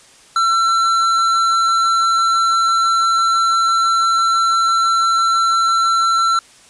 triangle tone with tanh clipping, 1347 Hz, E6, 37 cents sharp, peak -14 dBFS, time 0.36-6.39 s, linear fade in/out 2 ms, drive 16 dB, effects white hiss -46 dBFS RMS until 6.69 s + resampled to 22050 Hz

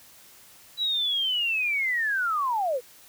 sine linear sweep, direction down, 3951 to 459.2 Hz, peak -23 dBFS, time 0.77-2.81 s, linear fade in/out 50 ms, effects white hiss -52 dBFS RMS until 3.08 s

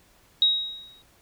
sine tone with exponential decay, 3800 Hz, A#7, 33 cents sharp, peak -14 dBFS, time 0.42-1.02 s, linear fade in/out 1 ms, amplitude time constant 130 ms, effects pink hiss -59 dBFS RMS until 1.21 s

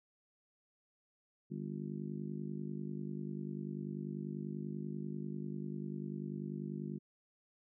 harmonic tone, 50.2 Hz, G1, 42 cents sharp, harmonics 3 / 4 / 5 / 6 / 7 / 8, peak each -43 / -42 / -48 / -57 / -48 / -59 dBFS, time 1.5-6.99 s, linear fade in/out 20 ms, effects none

